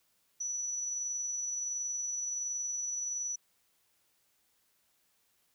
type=tone with amplitude modulation; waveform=sine; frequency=5920 Hz; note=F#8; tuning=in tune; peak=-32 dBFS; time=0.4-3.36 s; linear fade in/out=10 ms; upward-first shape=sine; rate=21.4 Hz; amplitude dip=25%; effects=white hiss -73 dBFS RMS until 5.54 s